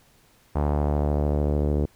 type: tone with low-pass filter sweep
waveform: sawtooth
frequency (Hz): 73.42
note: D2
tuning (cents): 0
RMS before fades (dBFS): -23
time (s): 0.55-1.86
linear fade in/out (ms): 10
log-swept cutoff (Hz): 890 to 440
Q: 1.9
effects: pink hiss -59 dBFS RMS until 1.95 s